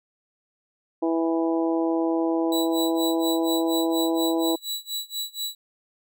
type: harmonic tone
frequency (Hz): 164.6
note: E3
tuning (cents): -2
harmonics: 2 / 3 / 4 / 5 / 6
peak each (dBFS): -22 / -29 / -30 / -33 / -36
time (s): 1.02-4.56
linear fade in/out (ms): 10
type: tone with tremolo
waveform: sawtooth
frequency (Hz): 3930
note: B7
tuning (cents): -9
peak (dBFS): -23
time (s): 2.52-5.55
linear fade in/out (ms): 2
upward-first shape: sine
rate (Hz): 4.2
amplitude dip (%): 95
effects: none